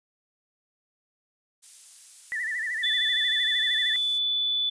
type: noise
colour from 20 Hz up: violet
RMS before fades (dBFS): -42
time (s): 1.62-4.19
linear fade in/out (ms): 20
type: tone with vibrato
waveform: sine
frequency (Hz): 1864.7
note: A#6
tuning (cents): 0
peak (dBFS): -27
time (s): 2.32-3.96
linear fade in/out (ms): 0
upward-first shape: sine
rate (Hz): 13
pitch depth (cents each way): 120
type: tone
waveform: sine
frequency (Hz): 3479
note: A7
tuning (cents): -20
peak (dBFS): -23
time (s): 2.83-4.7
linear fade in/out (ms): 10
effects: resampled to 22050 Hz